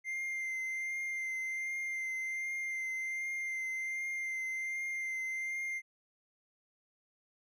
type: tone with vibrato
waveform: triangle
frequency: 2093 Hz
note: C7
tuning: in tune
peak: -33 dBFS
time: 0.04-5.82 s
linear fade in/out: 50 ms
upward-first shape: triangle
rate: 1.3 Hz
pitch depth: 21 cents each way
effects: none